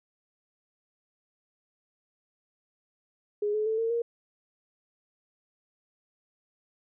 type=tone with pitch steps; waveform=sine; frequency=415.3 / 428 / 441 / 454.5 / 468.3 Hz; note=G#4 / A4 / A4 / A#4 / A#4; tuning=0 / -48 / +4 / -44 / +8 cents; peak=-25 dBFS; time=3.42-4.02 s; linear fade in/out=5 ms; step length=120 ms; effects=none